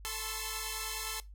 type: tone cluster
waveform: 5% pulse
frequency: 440.4 / 871 / 1026 / 1078 / 1325 Hz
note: A4 / A5 / C6 / C#6 / E6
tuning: +2 / -18 / -34 / -49 / +9 cents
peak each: -31 dBFS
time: 0.05-1.2 s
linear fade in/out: 0 ms
effects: noise-tail reverb RT60 0.2 s tail -19 dB re dry + added 50 Hz sine -47 dBFS peak until 1.34 s